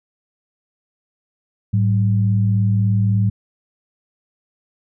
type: tone pair together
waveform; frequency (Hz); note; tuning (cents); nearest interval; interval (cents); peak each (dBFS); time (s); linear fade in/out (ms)
sine; 106.8 / 190.3; G#2 / F#3; +49 / +49; minor seventh; 1000; -14 / -21; 1.73-3.3; 10
effects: none